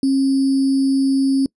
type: tone with sample-and-hold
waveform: sine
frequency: 270.4 Hz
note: C#4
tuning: 43 cents flat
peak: -13 dBFS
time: 0.03-1.46 s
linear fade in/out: 2 ms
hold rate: 4900 Hz
effects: noise-tail reverb RT60 0.1 s tail -24 dB re dry + resampled to 24000 Hz